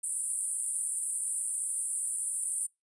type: band-pass noise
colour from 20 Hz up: white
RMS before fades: -33 dBFS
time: 0.03-2.67 s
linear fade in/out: 10 ms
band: 8500 to 10000 Hz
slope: 96 dB/octave
effects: noise-tail reverb RT60 0.2 s tail -25 dB re dry + resampled to 24000 Hz